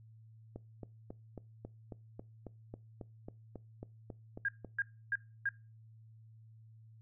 click train, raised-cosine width 2 ms, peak -31 dBFS, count 16, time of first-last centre 0.56-4.647 s, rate 3.67 Hz
sine tone bursts, 1620 Hz, G#6, 43 cents flat, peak -30 dBFS, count 4, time 4.45-5.49 s, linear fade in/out 2 ms, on 35 ms, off 300 ms
effects noise-tail reverb RT60 0.3 s tail -22 dB re dry + added 111 Hz sine -55 dBFS peak until 7.01 s

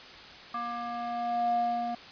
square tone with band-pass filter sweep, 237.2 Hz, A#3, 30 cents sharp, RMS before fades -31 dBFS, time 0.54-1.95 s, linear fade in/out 5 ms, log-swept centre 1100 to 590 Hz, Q 6.1, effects white hiss -47 dBFS RMS until 2.11 s + resampled to 11025 Hz

